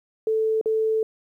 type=tone with dropouts; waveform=sine; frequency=440 Hz; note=A4; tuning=in tune; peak=-19 dBFS; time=0.27-1.03 s; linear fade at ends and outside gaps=2 ms; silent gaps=0.613-0.658 s; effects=10-bit